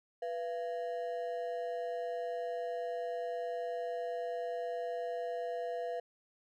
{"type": "ring-modulated tone", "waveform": "triangle", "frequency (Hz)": 587.3, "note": "D5", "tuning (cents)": 0, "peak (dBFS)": -30, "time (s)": [0.22, 6], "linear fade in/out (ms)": 5, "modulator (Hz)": 95, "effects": []}